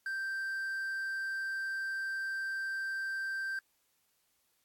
triangle tone with quantisation, 1568 Hz, G6, in tune, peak -32 dBFS, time 0.06-3.59 s, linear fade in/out 2 ms, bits 10, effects white hiss -75 dBFS RMS until 4.64 s + AAC 64 kbps

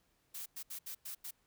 blue noise bursts at uneven times, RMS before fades -44 dBFS, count 6, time 0.34-0.46 / 0.56-0.63 / 0.7-0.79 / 0.86-0.95 / 1.05-1.15 / 1.24-1.31 s, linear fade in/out 10 ms, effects pink hiss -75 dBFS RMS until 1.46 s

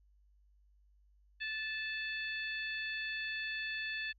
harmonic tone, 874 Hz, A5, 12 cents flat, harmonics 2 / 3 / 4 / 5, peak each -39 / -41 / -46 / -49 dBFS, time 1.4-4.13 s, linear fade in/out 20 ms, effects added 50 Hz sine -64 dBFS peak until 4.18 s

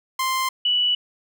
sawtooth / sine tone pair in turn, 1046.5 / 2954 Hz, C6 / F#7, 0 / -3 cents, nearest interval octave + tritone, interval 1797 cents, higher second, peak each -17 dBFS, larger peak neither, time 0.19-0.49 / 0.65-0.95 s, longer neither, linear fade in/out 5 ms, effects none

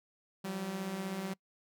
sawtooth beating tone pair, 176.5 / 192.5 Hz, F3 / G3, +19 / -31 cents, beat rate 16 Hz, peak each -39 / -33 dBFS, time 0.44-1.34 s, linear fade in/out 10 ms, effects noise-tail reverb RT60 0.1 s tail -24 dB re dry

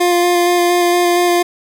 25% pulse tone with vibrato, 351.1 Hz, F4, 9 cents sharp, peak -7 dBFS, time 0-1.43 s, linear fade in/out 10 ms, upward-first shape square, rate 4.3 Hz, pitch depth 9 cents each way, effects none

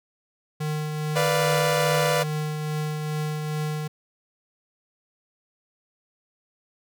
square tone with tremolo, 152.6 Hz, D#3, 33 cents flat, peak -25 dBFS, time 0.6-3.88 s, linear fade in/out 10 ms, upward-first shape triangle, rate 2.4 Hz, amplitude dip 35%
sawtooth chord, B diminished, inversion none, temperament equal, 493.9 / 587.3 / 698.5 Hz, B4 / D5 / F5, 0 / 0 / 0 cents, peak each -20 / -21 / -24 dBFS, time 1.15-2.24 s, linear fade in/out 20 ms
effects none

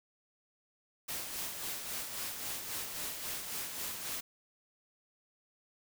white noise with tremolo, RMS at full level -38 dBFS, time 1.08-4.21 s, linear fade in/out 10 ms, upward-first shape sine, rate 3.7 Hz, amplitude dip 45%, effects none

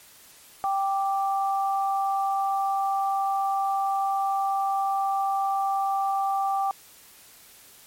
sine tone pair together, 784 / 1174.7 Hz, G5 / D6, 0 / 0 cents, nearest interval perfect fifth, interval 700 cents, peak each -23 / -29 dBFS, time 0.64-6.71 s, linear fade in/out 0 ms, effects white hiss -51 dBFS RMS until 7.86 s + MP3 64 kbps

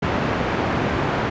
pink band-pass noise, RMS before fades -22 dBFS, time 0.02-1.3 s, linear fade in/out 10 ms, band 100 to 1800 Hz, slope 12 dB/octave, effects resampled to 16000 Hz

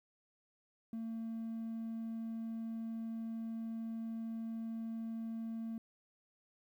triangle tone, 226.1 Hz, A3, 47 cents sharp, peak -36 dBFS, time 0.93-5.78 s, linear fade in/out 2 ms, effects tanh soft clip ceiling -33 dBFS + 12-bit

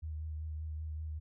sine tone with vibrato, 77.78 Hz, D#2, in tune, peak -37 dBFS, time 0.02-1.2 s, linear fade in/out 20 ms, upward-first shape sine, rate 5.2 Hz, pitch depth 24 cents each way, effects none

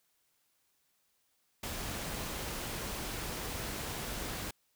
pink noise, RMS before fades -39 dBFS, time 1.63-4.51 s, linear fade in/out 5 ms, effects white hiss -75 dBFS RMS until 4.75 s

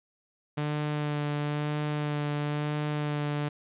sawtooth tone with vibrato, 148.2 Hz, D3, 16 cents sharp, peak -24 dBFS, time 0.57-3.49 s, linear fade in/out 10 ms, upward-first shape sine, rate 1 Hz, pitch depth 16 cents each way, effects resampled to 8000 Hz + 11-bit

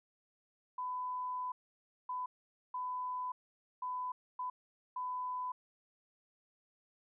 sine tone bursts at uneven times, 1002 Hz, B5, 25 cents sharp, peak -36 dBFS, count 6, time 0.78-1.52 / 2.09-2.26 / 2.74-3.32 / 3.82-4.12 / 4.39-4.5 / 4.96-5.52 s, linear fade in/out 5 ms, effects none

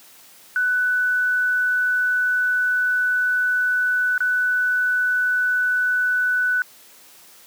sine tone with dropouts, 1491 Hz, F#6, 13 cents sharp, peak -17 dBFS, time 0.56-6.62 s, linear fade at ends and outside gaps 1 ms, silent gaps 4.179-4.205 s, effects white hiss -48 dBFS RMS until 7.46 s + high-pass 150 Hz 12 dB/octave

